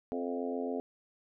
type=harmonic tone with a mistuned harmonic; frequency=87.31 Hz; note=F2; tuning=in tune; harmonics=3 / 4 / 5 / 6 / 7 / 8 / 9; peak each=-36 / -44 / -37 / -43 / -43 / -43 / -51 dBFS; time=0.12-0.8 s; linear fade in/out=0 ms; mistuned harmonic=7; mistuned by=+18 cents; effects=none